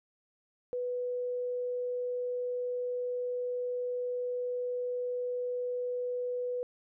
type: tone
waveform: sine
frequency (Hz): 493.9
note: B4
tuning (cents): 0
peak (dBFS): -31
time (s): 0.73-6.63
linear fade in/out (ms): 0
effects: none